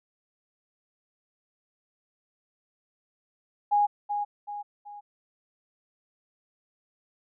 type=tone with echo; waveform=sine; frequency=824 Hz; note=G#5; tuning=14 cents flat; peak=-19 dBFS; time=3.71-3.87 s; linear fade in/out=20 ms; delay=380 ms; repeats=3; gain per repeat=-7 dB; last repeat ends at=5.01 s; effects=none